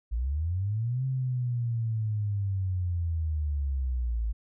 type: linear two-way sweep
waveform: sine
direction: up then down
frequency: 53.3 to 132.8 to 53.3 Hz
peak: -26 dBFS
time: 0.11-4.33 s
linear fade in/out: 20 ms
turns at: 1.05 s
effects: none